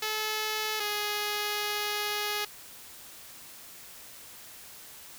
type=tone pair in turn; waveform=5% pulse; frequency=431.4 / 416.6 Hz; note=A4 / G#4; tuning=-34 / +5 cents; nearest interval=minor second; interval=61 cents; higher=first; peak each=-18 dBFS; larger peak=neither; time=0.02-0.8 / 0.8-2.45 s; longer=second; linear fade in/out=5 ms; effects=white hiss -48 dBFS RMS until 5.18 s